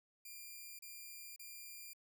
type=tone bursts; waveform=5% pulse; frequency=2391 Hz; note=D7; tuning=30 cents sharp; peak=-40 dBFS; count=3; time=0.25-1.934 s; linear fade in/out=5 ms; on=540 ms; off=32 ms; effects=none